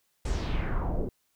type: noise with low-pass filter sweep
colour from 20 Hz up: brown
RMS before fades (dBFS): -29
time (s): 0.25-1.09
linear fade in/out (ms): 5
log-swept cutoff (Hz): 8800 to 390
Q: 2.3
effects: white hiss -73 dBFS RMS until 1.35 s